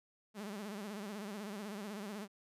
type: tone with vibrato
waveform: sawtooth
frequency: 205.6 Hz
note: G#3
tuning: 17 cents flat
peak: -38 dBFS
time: 0.34-2.28 s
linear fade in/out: 50 ms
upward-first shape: sine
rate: 16 Hz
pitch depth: 110 cents each way
effects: resampled to 32000 Hz